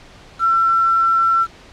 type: tone with quantisation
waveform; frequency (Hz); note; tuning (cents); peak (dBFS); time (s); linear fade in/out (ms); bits
sine; 1347; E6; +37; -12; 0.39-1.47; 50; 6
effects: pink hiss -43 dBFS RMS until 1.72 s + low-pass 5000 Hz 12 dB/octave